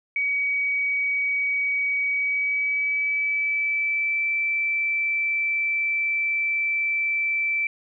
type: tone with pitch glide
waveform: sine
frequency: 2264 to 2328 Hz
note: C#7 to D7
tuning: +36 to -16 cents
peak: -21 dBFS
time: 0.16-7.67 s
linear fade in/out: 2 ms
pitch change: +48 cents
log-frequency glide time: 2.07-4.27 s
effects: none